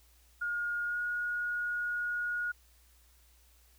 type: tone with pitch glide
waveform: sine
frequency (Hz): 1426 to 1443.4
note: F6 to F#6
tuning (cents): +36 to -43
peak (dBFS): -31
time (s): 0.41-2.52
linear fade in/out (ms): 10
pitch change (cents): +21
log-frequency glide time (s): 0.86-0.98
effects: added 60 Hz sine -62 dBFS peak until 3.78 s + white hiss -66 dBFS RMS until 3.78 s